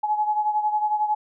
sine beating tone pair, 845 / 856 Hz, G#5 / A5, +30 / -48 cents, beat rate 11 Hz, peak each -21 / -27 dBFS, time 0.03-1.15 s, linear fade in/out 10 ms, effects none

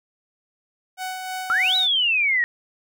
sawtooth tone with tremolo, 746 Hz, F#5, 14 cents sharp, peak -23 dBFS, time 0.97-1.88 s, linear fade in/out 50 ms, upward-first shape sine, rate 3.2 Hz, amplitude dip 35%
sine exponential two-way sweep, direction up then down, 1305 to 3951 to 1856 Hz, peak -17 dBFS, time 1.5-2.44 s, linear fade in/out 0 ms, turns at 1.76 s
effects none

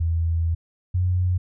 sine tone pair in turn, 82.8 / 90.6 Hz, E2 / F#2, +8 / -36 cents, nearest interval major second, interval 156 cents, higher second, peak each -19 / -18 dBFS, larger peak second, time 0-0.55 / 0.94-1.38 s, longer first, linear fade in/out 10 ms, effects none

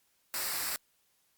white noise with comb filter, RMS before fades -34 dBFS, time 0.34-0.76 s, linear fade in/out 0 ms, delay 0.31 ms, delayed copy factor -0.55, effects white hiss -72 dBFS RMS until 1.37 s + Opus 48 kbps

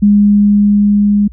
sine tone with level ramp, 205.2 Hz, G#3, 21 cents flat, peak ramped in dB -4 to -7 dBFS, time 0.02-1.28 s, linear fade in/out 10 ms, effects added 60 Hz sine -30 dBFS peak until 1.32 s

